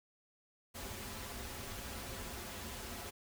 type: noise with comb filter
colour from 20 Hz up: pink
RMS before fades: -45 dBFS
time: 0.74-3.11 s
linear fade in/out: 20 ms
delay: 6.5 ms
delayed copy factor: -0.6
effects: none